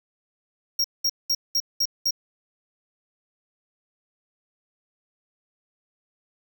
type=tone bursts; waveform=square; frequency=5588 Hz; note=F8; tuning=in tune; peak=-20 dBFS; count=6; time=0.79-2.108 s; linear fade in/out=5 ms; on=53 ms; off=200 ms; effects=none